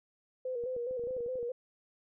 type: tone with vibrato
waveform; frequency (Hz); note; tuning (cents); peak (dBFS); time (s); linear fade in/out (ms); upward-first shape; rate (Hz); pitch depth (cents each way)
sine; 493.9; B4; 0; -33; 0.45-1.52; 5; square; 4.8; 62
type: clicks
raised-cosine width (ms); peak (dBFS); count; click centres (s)
2; -38; 12; 0.638 / 0.765 / 0.91 / 0.995 / 1.038 / 1.071 / 1.108 / 1.166 / 1.206 / 1.262 / 1.356 / 1.429
effects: none